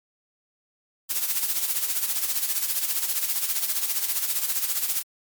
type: noise with tremolo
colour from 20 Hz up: blue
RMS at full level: -23 dBFS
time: 1.09-5.03 s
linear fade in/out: 20 ms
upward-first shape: sine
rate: 15 Hz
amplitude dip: 60%
effects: MP3 96 kbps